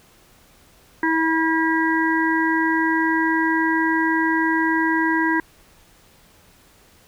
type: harmonic tone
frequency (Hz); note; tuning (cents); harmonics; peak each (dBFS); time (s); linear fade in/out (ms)
323.3; E4; -34; 1 / 3 / 5 / 6; -20 / -23 / -23 / -25; 1.03-5.4; 2
effects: pink hiss -53 dBFS RMS until 7.07 s